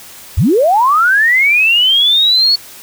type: linear sweep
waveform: sine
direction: up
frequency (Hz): 55 to 4439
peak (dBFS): -7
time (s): 0.37-2.56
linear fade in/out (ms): 10
effects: white hiss -35 dBFS RMS until 2.82 s